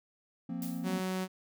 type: chord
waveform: triangle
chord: F suspended fourth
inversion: none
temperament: just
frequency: 174.61 / 232.8 / 261.9 Hz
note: F3 / Bb3 / C4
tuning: 0 / -2 / +2 cents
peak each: -37 dBFS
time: 0.49-1 s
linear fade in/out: 5 ms
type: noise with exponential decay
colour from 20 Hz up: blue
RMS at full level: -42 dBFS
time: 0.62-1.08 s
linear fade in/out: 2 ms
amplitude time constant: 100 ms
type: tone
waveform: sawtooth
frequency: 186.5 Hz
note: F#3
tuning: 14 cents sharp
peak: -28 dBFS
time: 0.83-1.28 s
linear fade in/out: 50 ms
effects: none